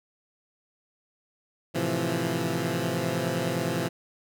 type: chord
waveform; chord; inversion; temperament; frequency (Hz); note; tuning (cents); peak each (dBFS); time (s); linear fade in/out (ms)
15% pulse; F major seventh; first; equal; 110 / 130.81 / 164.81 / 174.61; A2 / C3 / E3 / F3; 0 / 0 / 0 / 0; -28 / -25 / -24 / -25; 1.74-3.89; 20
effects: none